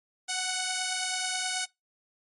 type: beating tone pair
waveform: 5% pulse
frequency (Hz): 740 / 749.3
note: F#5 / F#5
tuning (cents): 0 / +22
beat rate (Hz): 9.3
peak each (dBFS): -18 / -24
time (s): 0.28-1.66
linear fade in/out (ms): 20
effects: noise-tail reverb RT60 0.2 s tail -24 dB re dry + MP3 48 kbps